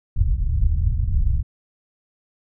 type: low-pass noise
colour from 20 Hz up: pink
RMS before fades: -19 dBFS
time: 0.16-1.43 s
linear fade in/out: 10 ms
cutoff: 100 Hz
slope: 24 dB/octave
effects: none